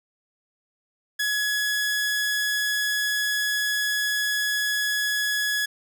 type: tone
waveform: sawtooth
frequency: 1686 Hz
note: G#6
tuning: 26 cents sharp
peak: -19 dBFS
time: 1.19-5.66 s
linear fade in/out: 10 ms
effects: none